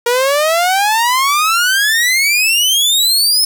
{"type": "exponential sweep", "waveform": "sawtooth", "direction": "up", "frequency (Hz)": [470.5, 5274], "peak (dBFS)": -7, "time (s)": [0.06, 3.45], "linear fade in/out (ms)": 5, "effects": ["7-bit"]}